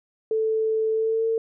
sine tone with pitch glide, 440.4 to 450.7 Hz, A4 to A4, +2 to +42 cents, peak -20 dBFS, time 0.31-1.38 s, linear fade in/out 2 ms, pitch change +40 cents, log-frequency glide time 0.91-1.27 s, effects none

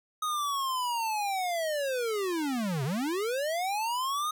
square linear two-way sweep, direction down then up, 1255 to 125.5 to 1255 Hz, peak -29 dBFS, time 0.22-4.31 s, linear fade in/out 5 ms, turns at 2.84 s, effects none

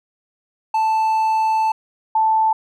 triangle / sine tone pair in turn, 880 / 880 Hz, A5 / A5, 0 / 0 cents, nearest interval unison, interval 0 cents, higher neither, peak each -13 dBFS, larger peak neither, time 0.74-1.72 / 2.15-2.53 s, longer first, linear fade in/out 5 ms, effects none

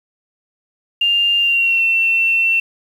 sine tone with pitch glide, 2800 to 2698 Hz, F7 to E7, +4 to +40 cents, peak -12 dBFS, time 1.01-2.6 s, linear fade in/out 5 ms, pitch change -64 cents, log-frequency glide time 1.4-1.85 s, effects 7-bit

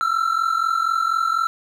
triangle tone pair together, 1318.5 / 1362.6 Hz, E6 / F6, 0 / -43 cents, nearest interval minor second, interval 57 cents, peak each -19 dBFS, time 0.01-1.47 s, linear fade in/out 0 ms, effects none

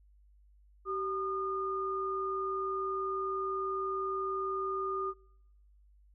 sine tone pair together, 384.7 / 1218.6 Hz, G4 / D#6, -33 / -36 cents, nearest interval octave + minor sixth, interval 1997 cents, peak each -35 / -34 dBFS, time 0.85-5.14 s, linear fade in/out 50 ms, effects noise-tail reverb RT60 0.9 s tail -24 dB re dry + added 50 Hz sine -59 dBFS peak until 6.14 s

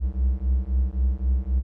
triangle beating tone pair, 62.2 / 66 Hz, B1 / C2, +13 / +16 cents, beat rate 3.8 Hz, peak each -21 dBFS, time 0-1.63 s, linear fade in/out 50 ms, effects none

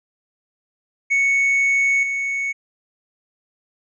triangle tone with level steps, 2217 Hz, C#7, in tune, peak -13 / -19 dBFS, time 1.1-2.53 s, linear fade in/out 20 ms, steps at 2.03 s, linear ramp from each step 2 ms, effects resampled to 16000 Hz

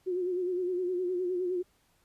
sine tone with vibrato, 361.9 Hz, F#4, 38 cents flat, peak -28 dBFS, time 0.06-1.63 s, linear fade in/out 20 ms, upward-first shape sine, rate 9.7 Hz, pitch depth 55 cents each way, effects pink hiss -69 dBFS RMS until 2.04 s + resampled to 32000 Hz

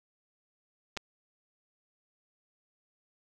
clicks, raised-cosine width 0.2 ms, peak -21 / -18 dBFS, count 2, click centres 0.968 / 0.973 s, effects none

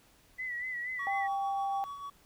sine tone with vibrato, 1975.5 Hz, B6, in tune, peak -34 dBFS, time 0.38-1.28 s, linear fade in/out 20 ms, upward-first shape sine, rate 4.2 Hz, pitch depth 59 cents each way
triangle tone with tremolo, 1128 Hz, C#6, 30 cents sharp, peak -36 dBFS, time 0.99-2.1 s, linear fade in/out 5 ms, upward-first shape sine, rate 6.8 Hz, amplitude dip 45%
sine tone, 790 Hz, G5, 13 cents sharp, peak -30 dBFS, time 1.07-1.84 s, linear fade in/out 0 ms
effects pink hiss -63 dBFS RMS until 2.25 s

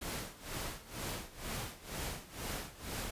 pink noise with tremolo, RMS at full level -39 dBFS, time 0.01-3.11 s, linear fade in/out 10 ms, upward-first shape sine, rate 2.1 Hz, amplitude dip 85%, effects resampled to 32000 Hz

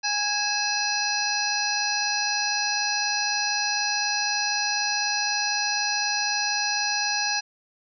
harmonic tone with a mistuned harmonic, 827 Hz, G#5, 8 cents flat, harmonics 1 / 2 / 3 / 5 / 6 / 7, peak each -30 / -30 / -30 / -30 / -30 / -30 dBFS, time 0.03-7.41 s, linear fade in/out 20 ms, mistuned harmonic 3, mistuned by +86 cents, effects none

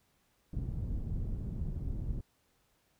pink low-pass noise, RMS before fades -36 dBFS, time 0.53-2.21 s, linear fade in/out 5 ms, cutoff 150 Hz, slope 12 dB/octave, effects pink hiss -73 dBFS RMS until 2.99 s

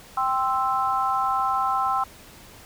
sine chord, C major, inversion second, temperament equal, 784 / 1046.5 / 1318.5 Hz, G5 / C6 / E6, 0 / 0 / 0 cents, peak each -25 dBFS, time 0.17-2.04 s, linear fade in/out 5 ms, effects pink hiss -47 dBFS RMS until 2.65 s

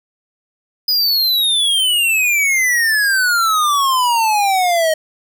square exponential sweep, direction down, 5010 to 622.3 Hz, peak -13 dBFS, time 0.88-4.94 s, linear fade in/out 5 ms, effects none

